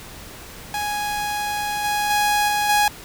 sawtooth tone with level steps, 830.6 Hz, G#5, in tune, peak -19 / -16 / -13 / -15 / -11 dBFS, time 0.74-2.88 s, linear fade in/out 2 ms, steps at 1.84 / 2.1 / 2.48 / 2.69 s, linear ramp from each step 5 ms, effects pink hiss -39 dBFS RMS until 3.04 s

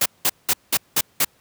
white noise bursts, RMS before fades -18 dBFS, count 6, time 0.01-1.248 s, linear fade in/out 5 ms, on 48 ms, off 190 ms, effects pink hiss -59 dBFS RMS until 1.4 s + high-pass 80 Hz 12 dB/octave

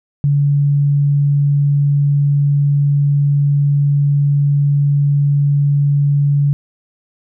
sine tone, 143 Hz, D3, 46 cents flat, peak -10 dBFS, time 0.24-6.53 s, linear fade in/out 0 ms, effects none

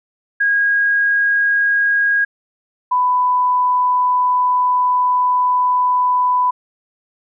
sine tone pair in turn, 1638 / 996.4 Hz, G#6 / B5, -24 / +15 cents, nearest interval major sixth, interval 861 cents, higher first, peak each -12 dBFS, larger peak neither, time 0.4-2.25 / 2.91-6.51 s, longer second, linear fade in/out 10 ms, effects none

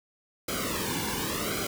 pink noise with flanger, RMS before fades -31 dBFS, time 0.48-1.67 s, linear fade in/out 5 ms, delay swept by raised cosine 1.1 to 1.6 ms, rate 0.89 Hz, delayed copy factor -0.95, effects none

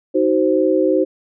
sine chord, C diminished, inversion first, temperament just, 314 / 376.7 / 523.3 Hz, Eb4 / Gb4 / C5, +16 / +31 / 0 cents, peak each -17 dBFS, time 0.14-1.05 s, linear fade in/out 20 ms, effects none

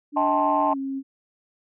sine tone with pitch glide, 291.5 to 270.4 Hz, D4 to C#4, -13 to -43 cents, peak -26 dBFS, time 0.12-1.03 s, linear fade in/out 50 ms, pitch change -130 cents, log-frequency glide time 0.68-0.78 s
sine chord, A half-diminished seventh, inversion second, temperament just, 633.6 / 792 / 880 / 1056 Hz, Eb5 / G5 / A5 / C6, +31 / +18 / 0 / +16 cents, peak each -25 / -26 / -22 / -24 dBFS, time 0.16-0.74 s, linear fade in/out 10 ms
effects tanh soft clip ceiling -9 dBFS

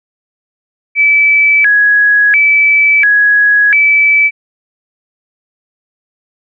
sine tone with vibrato, 1962 Hz, B6, 12 cents flat, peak -5 dBFS, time 0.95-4.31 s, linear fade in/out 50 ms, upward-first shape square, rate 0.72 Hz, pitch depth 280 cents each way, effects none

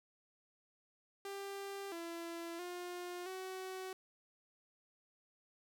sawtooth tone with pitch steps, 395.9 / 337 / 355.4 / 375.4 Hz, G4 / E4 / F4 / F#4, +17 / +38 / +30 / +25 cents, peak -39 dBFS, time 1.25-3.93 s, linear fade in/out 2 ms, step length 670 ms, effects none

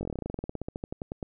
slowing click train, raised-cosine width 2 ms, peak -20 dBFS, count 24, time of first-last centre 0.01-1.228 s, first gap 20 ms, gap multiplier 1.08, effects none

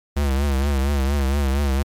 square tone with vibrato, 69.3 Hz, C#2, in tune, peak -18 dBFS, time 0.16-1.83 s, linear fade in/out 10 ms, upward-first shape triangle, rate 4.3 Hz, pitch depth 100 cents each way, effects MP3 96 kbps

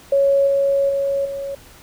sine tone with level steps, 554.4 Hz, C#5, in tune, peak -12 / -14 / -17 / -24 dBFS, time 0.12-1.55 s, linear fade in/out 5 ms, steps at 0.47 / 0.89 / 1.25 s, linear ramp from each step 5 ms, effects pink hiss -45 dBFS RMS until 1.82 s

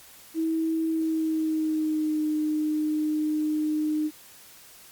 sine tone with pitch glide, 322.8 to 305.9 Hz, E4 to D#4, -36 to -29 cents, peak -23 dBFS, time 0.34-4.11 s, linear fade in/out 50 ms, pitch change -93 cents, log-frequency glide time 0.87-2.25 s, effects white hiss -50 dBFS RMS until 4.91 s + Opus 48 kbps

